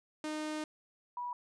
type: tone pair in turn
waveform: sawtooth / sine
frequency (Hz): 307 / 974.7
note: D#4 / B5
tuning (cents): -23 / -23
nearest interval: octave + minor sixth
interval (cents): 2000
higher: second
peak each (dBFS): -32 / -36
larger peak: first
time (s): 0.24-0.64 / 1.17-1.33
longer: first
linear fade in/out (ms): 2
effects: resampled to 22050 Hz